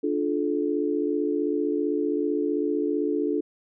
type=chord; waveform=sine; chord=D minor; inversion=none; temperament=equal with one note detuned; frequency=293.7 / 349.2 / 431.9 Hz; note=D4 / F4 / A4; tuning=0 / 0 / -32 cents; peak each=-26 / -28 / -27 dBFS; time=0.03-3.41 s; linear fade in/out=10 ms; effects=none